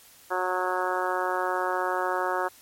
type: harmonic tone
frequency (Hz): 183.1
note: F#3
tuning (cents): -18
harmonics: 2 / 3 / 4 / 5 / 6 / 7 / 8 / 9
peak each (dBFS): -32 / -32 / -32 / -31 / -33 / -33 / -35 / -36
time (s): 0.3-2.49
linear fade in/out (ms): 20
effects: white hiss -53 dBFS RMS until 2.61 s + MP3 64 kbps